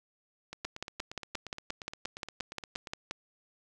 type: two click trains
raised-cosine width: 0.2 ms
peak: -18 / -24 dBFS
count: 15 / 21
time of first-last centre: 0.65-3.11 / 0.53-2.872 s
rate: 5.69 / 8.54 Hz
effects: none

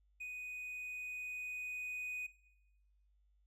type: tone with level ramp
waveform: triangle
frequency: 2489 Hz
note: D#7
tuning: in tune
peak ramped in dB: -41 to -37 dBFS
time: 0.2-2.27 s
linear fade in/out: 10 ms
effects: noise-tail reverb RT60 0.9 s tail -17 dB re dry + added 50 Hz sine -69 dBFS peak until 3.46 s

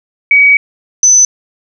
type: tone pair in turn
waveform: sine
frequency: 2265 / 6047 Hz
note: C#7 / F#8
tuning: +37 / +37 cents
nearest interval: octave + perfect fourth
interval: 1700 cents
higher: second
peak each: -3 dBFS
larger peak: neither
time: 0.31-0.57 / 1.03-1.25 s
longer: first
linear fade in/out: 2 ms
effects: none

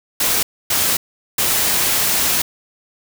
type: noise bursts at uneven times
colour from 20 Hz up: white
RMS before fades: -17 dBFS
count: 3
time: 0.2-0.43 / 0.7-0.97 / 1.38-2.42 s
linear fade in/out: 5 ms
effects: none

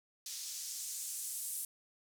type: noise with band-pass filter sweep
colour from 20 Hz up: blue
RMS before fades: -42 dBFS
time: 0.26-1.65 s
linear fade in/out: 2 ms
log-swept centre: 5000 to 10000 Hz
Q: 1.5
effects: none

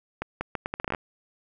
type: accelerating click train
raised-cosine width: 0.5 ms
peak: -14 dBFS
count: 12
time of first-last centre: 0.22-0.948 s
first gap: 190 ms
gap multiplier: 0.75
effects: none

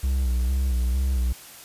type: tone with vibrato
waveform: triangle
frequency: 63.6 Hz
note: C2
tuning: 48 cents flat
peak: -18 dBFS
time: 0.03-1.33 s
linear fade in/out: 10 ms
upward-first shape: square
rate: 2.2 Hz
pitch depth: 59 cents each way
effects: white hiss -44 dBFS RMS until 1.64 s + resampled to 32000 Hz

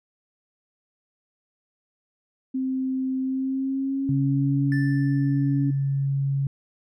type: tone with pitch glide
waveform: sine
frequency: 261.6 to 280.4 Hz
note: C4 to C#4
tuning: 0 to +20 cents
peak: -23 dBFS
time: 2.54-5.71 s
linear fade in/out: 10 ms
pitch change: +120 cents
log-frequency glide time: 3.2-4.63 s
type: tone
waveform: sine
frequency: 138.1 Hz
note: C#3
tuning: 6 cents flat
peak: -21 dBFS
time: 4.09-6.47 s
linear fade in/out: 2 ms
type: tone with exponential decay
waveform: triangle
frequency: 1762 Hz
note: A6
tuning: 2 cents sharp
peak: -28 dBFS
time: 4.72-6.06 s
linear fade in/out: 1 ms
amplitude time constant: 290 ms
effects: none

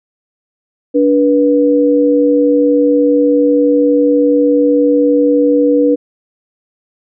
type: tone pair together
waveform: sine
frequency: 289.6 / 486.2 Hz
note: D4 / B4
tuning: -24 / -27 cents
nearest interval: major sixth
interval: 897 cents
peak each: -10 dBFS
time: 0.94-5.96 s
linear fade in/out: 20 ms
effects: none

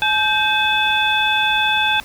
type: tone cluster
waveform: sine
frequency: 854 / 1568 / 2571 / 3473 Hz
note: G#5 / G6 / E7 / A7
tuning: +48 / 0 / -44 / -23 cents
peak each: -20 dBFS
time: 0.02-2 s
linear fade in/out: 0 ms
effects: pink hiss -40 dBFS RMS until 2.04 s

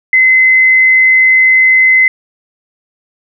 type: tone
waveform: sine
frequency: 2048 Hz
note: C7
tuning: 38 cents flat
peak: -4 dBFS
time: 0.13-2.08 s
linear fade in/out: 2 ms
effects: none

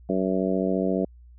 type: harmonic tone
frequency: 94.4 Hz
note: F#2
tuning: 35 cents sharp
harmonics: 2 / 3 / 4 / 5 / 6 / 7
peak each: -26 / -28 / -29 / -30 / -31 / -31 dBFS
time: 0.09-1.05 s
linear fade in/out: 5 ms
effects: added 60 Hz sine -46 dBFS peak until 1.38 s

